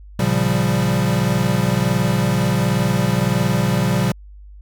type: chord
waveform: square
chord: G half-diminished seventh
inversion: first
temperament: equal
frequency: 116.54 / 138.59 / 174.61 / 196 Hz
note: Bb2 / Db3 / F3 / G3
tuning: 0 / 0 / 0 / 0 cents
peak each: -22 dBFS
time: 0.19-4.12 s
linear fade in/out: 5 ms
effects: added 50 Hz sine -37 dBFS peak until 4.61 s